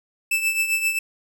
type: tone with tremolo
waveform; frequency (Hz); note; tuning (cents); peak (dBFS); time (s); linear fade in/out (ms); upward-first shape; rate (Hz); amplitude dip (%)
45% pulse; 2637; E7; 0; -17; 0.31-0.99; 5; triangle; 7.6; 70
effects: none